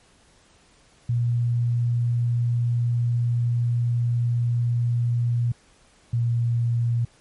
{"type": "tone pair in turn", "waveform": "sine", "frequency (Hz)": [119.4, 118.1], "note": ["A#2", "A#2"], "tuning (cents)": [42, 23], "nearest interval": "unison", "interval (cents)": 19, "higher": "first", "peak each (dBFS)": -19, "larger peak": "neither", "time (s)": [[1.09, 5.52], [6.13, 7.05]], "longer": "first", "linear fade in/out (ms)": 5, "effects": ["pink hiss -57 dBFS RMS until 7.2 s", "MP3 48 kbps"]}